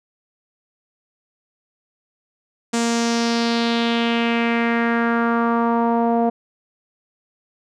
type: tone with low-pass filter sweep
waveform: sawtooth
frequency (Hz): 233.1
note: A#3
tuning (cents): 0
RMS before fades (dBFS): -19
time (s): 2.73-6.3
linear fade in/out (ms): 10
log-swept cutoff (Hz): 7600 to 700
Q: 2.8
effects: none